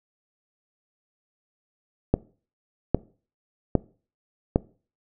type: click train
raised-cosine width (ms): 2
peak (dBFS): -4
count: 4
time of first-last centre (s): 2.14-4.559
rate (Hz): 1.24
effects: noise-tail reverb RT60 0.4 s tail -22 dB re dry